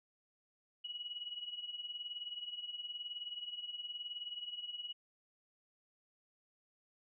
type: tone with tremolo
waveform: sine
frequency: 2918 Hz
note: F#7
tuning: 25 cents flat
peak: -38 dBFS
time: 0.84-4.93 s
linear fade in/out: 10 ms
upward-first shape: triangle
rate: 19 Hz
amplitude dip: 80%
effects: none